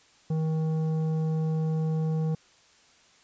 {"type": "tone with tanh clipping", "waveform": "sine", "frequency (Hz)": 158.5, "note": "D#3", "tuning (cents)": 32, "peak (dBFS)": -26, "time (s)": [0.3, 2.35], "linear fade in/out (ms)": 5, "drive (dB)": 10, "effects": ["white hiss -59 dBFS RMS until 3.23 s", "resampled to 16000 Hz"]}